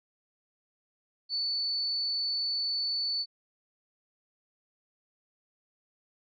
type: tone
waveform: sine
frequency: 4478 Hz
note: C#8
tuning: 17 cents sharp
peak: -28 dBFS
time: 1.29-3.26 s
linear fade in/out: 50 ms
effects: none